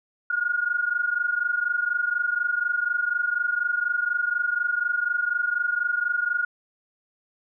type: tone pair together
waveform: sine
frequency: 1426.9 / 1451 Hz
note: F6 / F#6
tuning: +37 / -34 cents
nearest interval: unison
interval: 29 cents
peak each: -24 / -26 dBFS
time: 0.3-6.45 s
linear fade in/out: 5 ms
effects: none